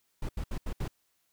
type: noise bursts at uneven times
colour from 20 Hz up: brown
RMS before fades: -33 dBFS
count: 5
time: 0.22-0.29 / 0.37-0.44 / 0.51-0.58 / 0.66-0.73 / 0.8-0.88 s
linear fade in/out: 5 ms
effects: white hiss -74 dBFS RMS until 1.32 s